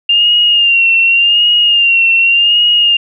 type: tone with vibrato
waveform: sine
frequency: 2794 Hz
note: F7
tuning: in tune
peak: -6 dBFS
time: 0.09-2.97 s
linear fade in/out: 5 ms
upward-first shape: sine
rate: 0.87 Hz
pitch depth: 54 cents each way
effects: none